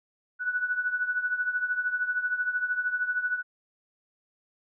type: tone with tremolo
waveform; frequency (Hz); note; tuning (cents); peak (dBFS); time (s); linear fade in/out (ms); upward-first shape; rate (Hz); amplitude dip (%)
sine; 1480; F#6; 0; -22; 0.39-3.43; 50; triangle; 13; 80
effects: none